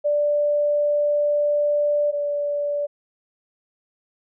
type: tone pair in turn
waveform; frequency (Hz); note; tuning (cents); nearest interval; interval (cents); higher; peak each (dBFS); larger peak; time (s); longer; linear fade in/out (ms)
sine; 587.3 / 580.6; D5 / D5; 0 / -20; unison; 20; first; -17 / -21; first; 0.04-2.12 / 2.12-2.87; first; 20
effects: none